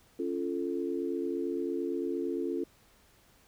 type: chord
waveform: sine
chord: Db augmented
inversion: none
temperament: equal with one note detuned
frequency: 277.2 / 346 / 440 Hz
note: Db4 / F4 / A4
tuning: 0 / -16 / 0 cents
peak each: -35 / -33 / -36 dBFS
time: 0.19-2.64 s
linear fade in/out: 5 ms
effects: pink hiss -63 dBFS RMS until 3.47 s